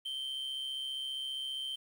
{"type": "tone with amplitude modulation", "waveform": "triangle", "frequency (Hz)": 3120, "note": "G7", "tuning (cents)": -9, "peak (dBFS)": -32, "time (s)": [0.05, 1.76], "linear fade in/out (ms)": 10, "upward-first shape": "sine", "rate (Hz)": 135, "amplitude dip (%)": 50, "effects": ["10-bit"]}